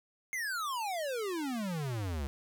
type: exponential sweep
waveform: square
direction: down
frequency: 2147 to 65.41 Hz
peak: -34 dBFS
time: 0.33-2.27 s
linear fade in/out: 0 ms
effects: none